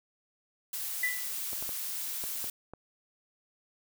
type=noise; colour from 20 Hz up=blue; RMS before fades=-36 dBFS; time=0.73-2.5 s; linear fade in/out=2 ms
type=tone with exponential decay; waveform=sine; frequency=1986 Hz; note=B6; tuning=9 cents sharp; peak=-24 dBFS; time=1.03-1.35 s; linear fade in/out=5 ms; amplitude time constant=68 ms
type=clicks; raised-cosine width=1 ms; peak=-29 dBFS; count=6; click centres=1.532 / 1.625 / 1.692 / 2.239 / 2.443 / 2.736 s
effects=none